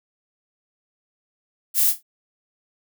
violet noise with echo, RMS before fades -18 dBFS, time 1.74-1.94 s, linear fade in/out 50 ms, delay 30 ms, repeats 3, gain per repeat -11 dB, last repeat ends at 2.03 s, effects none

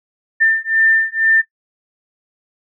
sine beating tone pair, 1791 / 1793.1 Hz, A6 / A6, +30 / +32 cents, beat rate 2.1 Hz, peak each -15 dBFS, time 0.4-1.42 s, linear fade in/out 20 ms, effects noise-tail reverb RT60 0.1 s tail -17 dB re dry

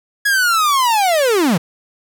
45% pulse linear sweep, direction down, 1681 to 147.7 Hz, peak -12 dBFS, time 0.25-1.58 s, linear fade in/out 10 ms, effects none

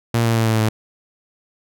sawtooth tone with pitch steps, 116.54 / 114.74 / 112.96 / 111.21 / 109.49 Hz, A#2 / A#2 / A2 / A2 / A2, 0 / -27 / +46 / +19 / -8 cents, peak -11 dBFS, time 0.14-0.69 s, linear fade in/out 5 ms, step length 110 ms, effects none

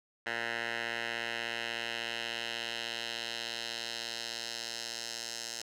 10% pulse tone with band-pass filter sweep, 116.54 Hz, A#2, in tune, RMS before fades -38 dBFS, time 0.26-5.62 s, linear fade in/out 5 ms, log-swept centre 1900 to 5800 Hz, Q 1.7, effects none

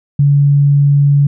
sine tone, 142.5 Hz, C#3, 48 cents sharp, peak -6 dBFS, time 0.19-1.27 s, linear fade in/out 5 ms, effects none

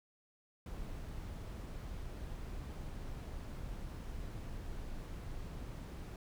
brown noise, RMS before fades -44 dBFS, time 0.66-6.16 s, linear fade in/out 2 ms, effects none

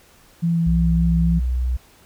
sine tone with vibrato, 167.7 Hz, E3, 30 cents sharp, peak -16 dBFS, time 0.42-1.4 s, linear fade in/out 20 ms, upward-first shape sine, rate 3.6 Hz, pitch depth 11 cents each way
sine tone, 62.3 Hz, B1, 16 cents sharp, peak -18 dBFS, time 0.66-1.77 s, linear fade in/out 10 ms
effects pink hiss -52 dBFS RMS until 2.05 s

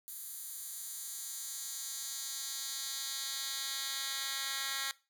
10% pulse tone with high-pass filter sweep, 271.9 Hz, C#4, 33 cents flat, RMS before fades -40 dBFS, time 0.08-4.91 s, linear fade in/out 0 ms, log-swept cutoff 11000 to 2400 Hz, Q 1.1, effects noise-tail reverb RT60 0.3 s tail -20 dB re dry

